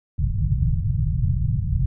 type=low-pass noise; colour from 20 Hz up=white; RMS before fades=-21 dBFS; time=0.18-1.86 s; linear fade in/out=5 ms; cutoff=150 Hz; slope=48 dB/octave; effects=none